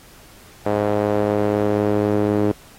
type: tone with band-pass filter sweep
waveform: sawtooth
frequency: 104 Hz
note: G#2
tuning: 3 cents sharp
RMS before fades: -19 dBFS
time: 0.66-2.52 s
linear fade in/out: 5 ms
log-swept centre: 560 to 370 Hz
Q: 1.9
effects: pink hiss -47 dBFS RMS until 2.78 s + AAC 48 kbps